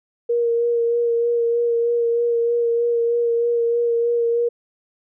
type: tone with vibrato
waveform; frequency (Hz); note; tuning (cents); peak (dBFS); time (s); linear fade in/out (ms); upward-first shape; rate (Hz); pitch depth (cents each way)
sine; 470; A#4; +14; -16; 0.29-4.49; 10; sine; 3.2; 17
effects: none